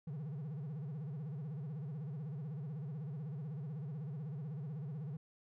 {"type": "tone with vibrato", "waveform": "triangle", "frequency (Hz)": 147.2, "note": "D3", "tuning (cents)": 4, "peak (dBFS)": -38, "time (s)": [0.07, 5.17], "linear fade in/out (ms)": 5, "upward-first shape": "sine", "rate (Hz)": 16, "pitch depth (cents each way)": 210, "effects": []}